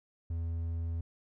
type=tone; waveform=triangle; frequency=83.2 Hz; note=E2; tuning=17 cents sharp; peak=-30 dBFS; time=0.3-1.01 s; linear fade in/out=5 ms; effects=none